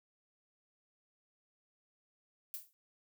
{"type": "noise with exponential decay", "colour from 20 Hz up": "violet", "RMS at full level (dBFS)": -39, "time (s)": [2.54, 2.73], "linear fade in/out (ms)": 0, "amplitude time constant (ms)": 40, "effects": []}